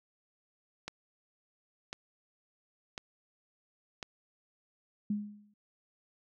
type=click train; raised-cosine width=0.2 ms; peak=-21 dBFS; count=4; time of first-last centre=0.88-4.028 s; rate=0.953 Hz
type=tone with exponential decay; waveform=sine; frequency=207.4 Hz; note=G#3; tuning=2 cents flat; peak=-27 dBFS; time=5.1-5.54 s; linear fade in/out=5 ms; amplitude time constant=94 ms
effects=none